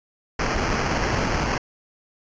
pink noise with sample-and-hold, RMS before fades -23 dBFS, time 0.39-1.58 s, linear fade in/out 5 ms, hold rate 3675 Hz, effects resampled to 16000 Hz

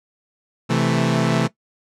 sawtooth chord, A minor, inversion first, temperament equal, 130.81 / 164.81 / 220 Hz, C3 / E3 / A3, 0 / 0 / 0 cents, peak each -17 dBFS, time 0.69-1.48 s, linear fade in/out 20 ms, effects noise-tail reverb RT60 0.1 s tail -17 dB re dry + low-pass 7000 Hz 12 dB/octave

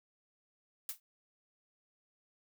blue noise with exponential decay, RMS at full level -34 dBFS, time 0.89-1 s, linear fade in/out 2 ms, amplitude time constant 22 ms, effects none

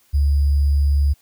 sine tone with sample-and-hold, 71.1 Hz, C#2, 45 cents sharp, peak -13 dBFS, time 0.13-1.14 s, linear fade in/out 20 ms, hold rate 4900 Hz, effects white hiss -58 dBFS RMS until 1.21 s

